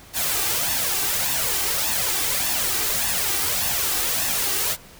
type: noise with flanger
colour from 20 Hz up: white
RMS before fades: -23 dBFS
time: 0.13-4.77 s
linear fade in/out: 50 ms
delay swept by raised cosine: 1.1 to 2.6 ms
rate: 1.7 Hz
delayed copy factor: +0.6
effects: pink hiss -46 dBFS RMS until 4.99 s